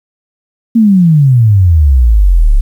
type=exponential sweep; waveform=sine; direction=down; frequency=235.2 to 32.7 Hz; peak=-3 dBFS; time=0.75-2.61 s; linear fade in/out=10 ms; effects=7-bit